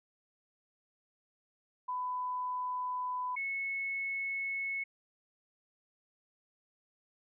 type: tone pair in turn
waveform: sine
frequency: 1000 / 2197 Hz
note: B5 / C#7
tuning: +21 / -16 cents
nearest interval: octave + major second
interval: 1363 cents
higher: second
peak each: -33 / -33 dBFS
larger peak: neither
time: 1.88-3.36 / 3.36-4.84 s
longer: neither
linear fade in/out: 10 ms
effects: none